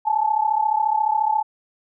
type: tone pair together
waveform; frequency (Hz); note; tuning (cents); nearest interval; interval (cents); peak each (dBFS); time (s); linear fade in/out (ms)
sine; 847 / 881.3; G#5 / A5; +34 / +3; minor second; 69; -20; 0.05-1.43; 20
effects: none